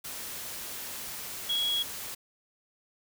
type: tone in noise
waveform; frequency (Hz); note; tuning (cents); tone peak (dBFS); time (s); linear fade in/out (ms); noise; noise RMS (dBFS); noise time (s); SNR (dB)
sine; 3325; G#7; +1; -26; 1.49-1.83; 10; white; -39; 0.04-2.15; +10
effects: none